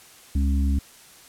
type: harmonic tone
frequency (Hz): 69.3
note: C#2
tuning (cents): 0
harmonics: 1 / 3 / 4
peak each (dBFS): -19 / -29 / -31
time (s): 0.35-0.79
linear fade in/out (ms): 5
effects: white hiss -49 dBFS RMS until 1.28 s + low-pass 12000 Hz 12 dB/octave